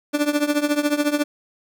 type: tone with tremolo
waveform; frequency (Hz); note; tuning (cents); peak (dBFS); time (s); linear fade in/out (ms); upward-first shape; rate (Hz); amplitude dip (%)
30% pulse; 293.7; D4; 0; -12; 0.13-1.24; 20; triangle; 14; 90
effects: none